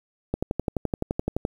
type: click train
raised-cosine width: 2 ms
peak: -11 dBFS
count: 14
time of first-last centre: 0.34-1.451 s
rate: 11.7 Hz
effects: 8-bit